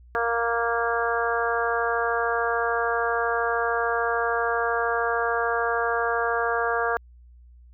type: harmonic tone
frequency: 233.1 Hz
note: A#3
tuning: in tune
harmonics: 2 / 3 / 4 / 5 / 6 / 7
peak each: -27 / -28 / -32 / -29 / -30 / -29 dBFS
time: 0.15-6.97 s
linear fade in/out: 0 ms
effects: added 60 Hz sine -47 dBFS peak until 7.73 s